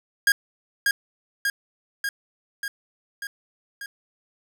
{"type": "tone with echo", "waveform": "45% pulse", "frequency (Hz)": 1627, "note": "G#6", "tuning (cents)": -36, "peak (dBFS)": -15, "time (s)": [0.27, 0.32], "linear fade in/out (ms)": 2, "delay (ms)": 590, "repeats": 6, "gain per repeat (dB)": -3, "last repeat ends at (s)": 3.86, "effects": []}